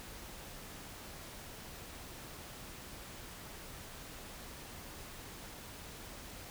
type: silence
effects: pink hiss -49 dBFS RMS until 6.5 s